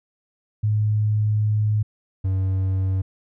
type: tone pair in turn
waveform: sine / triangle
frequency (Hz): 106.4 / 94.94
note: G#2 / F#2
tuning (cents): +42 / +45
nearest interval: major second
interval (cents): 197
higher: first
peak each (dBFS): -17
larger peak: neither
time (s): 0.63-1.83 / 2.24-3.02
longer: first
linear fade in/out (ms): 10
effects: none